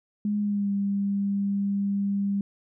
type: tone with pitch glide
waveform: sine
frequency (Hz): 207.5 to 199.62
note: G#3 to G3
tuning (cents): -1 to +32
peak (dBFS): -23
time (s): 0.25-2.41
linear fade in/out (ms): 2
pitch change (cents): -67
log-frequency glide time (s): 0.39-0.71
effects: none